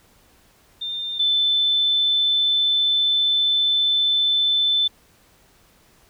sine tone pair in turn, 3605 / 3525 Hz, A7 / A7, +41 / +2 cents, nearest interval unison, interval 39 cents, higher first, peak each -25 / -16 dBFS, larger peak second, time 0.81-1.19 / 1.19-4.88 s, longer second, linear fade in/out 10 ms, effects pink hiss -56 dBFS RMS until 6.09 s

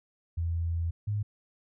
sine tone pair in turn, 83.9 / 104.12 Hz, E2 / G#2, +31 / +5 cents, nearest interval major third, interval 374 cents, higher second, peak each -27 dBFS, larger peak neither, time 0.37-0.91 / 1.07-1.23 s, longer first, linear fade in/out 10 ms, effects none

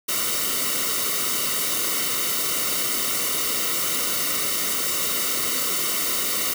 white noise with comb filter, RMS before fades -24 dBFS, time 0.08-6.54 s, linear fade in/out 10 ms, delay 1.2 ms, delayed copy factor -0.8, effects none

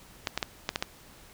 clicks, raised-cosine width 0.2 ms, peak -10 dBFS, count 6, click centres 0.272 / 0.376 / 0.428 / 0.691 / 0.759 / 0.825 s, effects pink hiss -53 dBFS RMS until 1.33 s

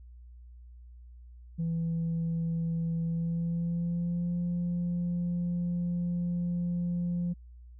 sine tone with pitch glide, 166 to 174.66 Hz, E3 to F3, +12 to 0 cents, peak -26 dBFS, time 1.58-7.34 s, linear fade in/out 20 ms, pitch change +88 cents, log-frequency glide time 3.04-4.36 s, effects tanh soft clip ceiling -26 dBFS + added 60 Hz sine -47 dBFS peak until 7.79 s

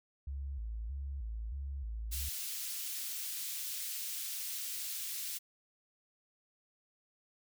sine tone with vibrato, 61.74 Hz, B1, in tune, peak -37 dBFS, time 0.27-2.29 s, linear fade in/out 5 ms, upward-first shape square, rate 1.6 Hz, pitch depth 190 cents each way
white high-pass noise, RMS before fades -40 dBFS, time 2.11-5.39 s, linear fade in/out 20 ms, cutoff 2900 Hz, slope 12 dB/octave
effects none

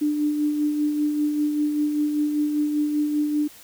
sine tone with tremolo, 297.7 Hz, D4, 24 cents sharp, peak -18 dBFS, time 0.01-3.48 s, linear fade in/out 10 ms, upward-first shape sine, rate 5.1 Hz, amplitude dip 40%, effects white hiss -47 dBFS RMS until 3.63 s

